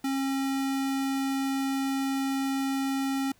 square tone, 270.7 Hz, C#4, 41 cents flat, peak -27 dBFS, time 0.04-3.32 s, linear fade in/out 5 ms, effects pink hiss -63 dBFS RMS until 3.39 s

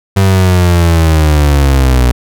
35% pulse linear sweep, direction down, 98 to 60.1 Hz, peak -4 dBFS, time 0.16-2.12 s, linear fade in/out 10 ms, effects none

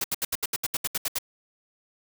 white noise bursts, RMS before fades -27 dBFS, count 12, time 0.01-1.186 s, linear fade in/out 5 ms, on 32 ms, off 72 ms, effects none

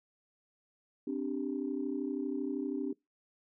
sine chord, C suspended second, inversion none, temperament just, 261.6 / 294.3 / 392.4 Hz, C4 / D4 / G4, 0 / +4 / +2 cents, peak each -36 / -35 / -39 dBFS, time 1.07-2.93 s, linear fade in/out 5 ms, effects noise-tail reverb RT60 0.2 s tail -25 dB re dry + tanh soft clip ceiling -23 dBFS

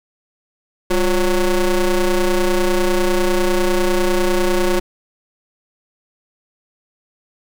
35% pulse ring-modulated tone, 185 Hz, F#3, in tune, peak -9 dBFS, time 0.9-4.8 s, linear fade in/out 10 ms, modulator 170 Hz, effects none

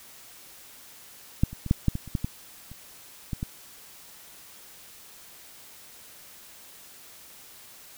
clicks, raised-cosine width 5 ms, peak -7 / -26 / -21 / -7 / -8 / -17 / -28 / -13 / -15 / -30 / -17 / -17 dBFS, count 12, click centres 1.435 / 1.53 / 1.663 / 1.711 / 1.883 / 1.954 / 2.077 / 2.152 / 2.245 / 2.716 / 3.332 / 3.429 s, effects white hiss -49 dBFS RMS until 7.97 s

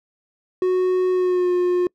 triangle tone with pitch glide, 368 to 357.7 Hz, F#4 to F4, -9 to +41 cents, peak -14 dBFS, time 0.62-1.87 s, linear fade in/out 2 ms, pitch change -50 cents, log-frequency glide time 1.11-1.52 s, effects noise-tail reverb RT60 0.1 s tail -26 dB re dry

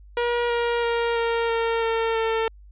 sawtooth tone with pitch steps, 477.9 / 473 / 468.1 / 463.2 / 458.4 / 453.7 / 449 Hz, A#4 / A#4 / A#4 / A#4 / A#4 / A#4 / A4, +43 / +25 / +7 / -11 / -29 / -47 / +35 cents, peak -17 dBFS, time 0.17-2.48 s, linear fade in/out 2 ms, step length 330 ms, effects added 50 Hz sine -44 dBFS peak until 2.71 s + resampled to 8000 Hz

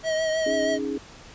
square tone with vibrato, 636 Hz, D#5, 38 cents sharp, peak -23 dBFS, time 0.03-0.79 s, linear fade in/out 50 ms, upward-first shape triangle, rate 6.3 Hz, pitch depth 33 cents each way
sine chord, C# suspended second, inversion none, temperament just, 277.2 / 311.8 / 415.8 Hz, C#4 / D#4 / G#4, 0 / +4 / +2 cents, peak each -29 / -31 / -30 dBFS, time 0.46-0.98 s, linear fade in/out 5 ms
effects pink hiss -46 dBFS RMS until 1.34 s + resampled to 16000 Hz

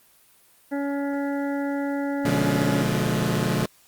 harmonic tone, 281.7 Hz, C#4, 28 cents sharp, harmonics 1 / 2 / 3 / 5 / 6 / 7, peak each -25 / -31 / -35 / -39 / -41 / -42 dBFS, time 0.71-2.83 s, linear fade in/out 20 ms
sawtooth chord, B diminished seventh, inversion none, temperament just, 123.47 / 148.16 / 177.8 / 213.4 Hz, B2 / D3 / F3 / Ab3, 0 / +16 / +31 / +47 cents, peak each -23 dBFS, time 2.25-3.66 s, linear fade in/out 5 ms
effects white hiss -57 dBFS RMS until 3.87 s + Opus 32 kbps

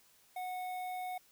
square tone with notch filter, 734 Hz, F#5, 14 cents flat, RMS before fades -40 dBFS, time 0.36-1.18 s, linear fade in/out 5 ms, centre 5800 Hz, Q 0.51, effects white hiss -66 dBFS RMS until 1.31 s

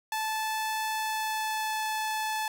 sawtooth tone with pitch glide, 873 to 868 Hz, A5 to A5, -14 to -24 cents, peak -25 dBFS, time 0.12-2.48 s, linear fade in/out 2 ms, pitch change -10 cents, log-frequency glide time 0.89-1.82 s, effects none

